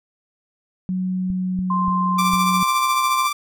sine tone with pitch glide, 185 to 183.72 Hz, F#3 to F#3, 0 to -12 cents, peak -20 dBFS, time 0.89-2.63 s, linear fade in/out 0 ms, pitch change -12 cents, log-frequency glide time 1.12-1.93 s
clicks, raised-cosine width 5 ms, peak -20 dBFS, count 4, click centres 1.302 / 1.59 / 1.882 / 2.336 s
sine tone, 1046.5 Hz, C6, in tune, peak -19 dBFS, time 1.7-3.27 s, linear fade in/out 5 ms
sawtooth tone with tremolo, 1174.7 Hz, D6, in tune, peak -14 dBFS, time 2.18-3.33 s, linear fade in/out 10 ms, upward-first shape sine, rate 14 Hz, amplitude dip 45%
effects none

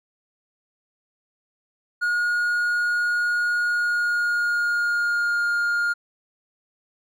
triangle tone with pitch glide, 1438 to 1414.1 Hz, F#6 to F6, -50 to +21 cents, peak -18 dBFS, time 2.01-5.94 s, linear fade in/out 20 ms, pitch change -29 cents, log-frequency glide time 3.64-5.46 s, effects none

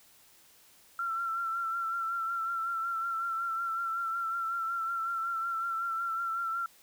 sine tone with vibrato, 1355 Hz, E6, 47 cents sharp, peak -30 dBFS, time 0.99-6.66 s, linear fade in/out 2 ms, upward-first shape sine, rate 5.4 Hz, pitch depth 37 cents each way, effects white hiss -60 dBFS RMS until 6.82 s

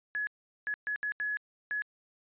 sine tone bursts at uneven times, 1693 Hz, G#6, 33 cents sharp, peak -30 dBFS, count 6, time 0.15-0.27 / 0.67-0.74 / 0.87-0.96 / 1.03-1.12 / 1.2-1.37 / 1.71-1.82 s, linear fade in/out 0 ms, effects resampled to 8000 Hz

